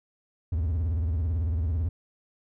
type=tone with vibrato; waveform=triangle; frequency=81.2 Hz; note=E2; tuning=26 cents flat; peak=-22 dBFS; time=0.52-1.89 s; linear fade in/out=5 ms; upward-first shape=triangle; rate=18 Hz; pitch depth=260 cents each way; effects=none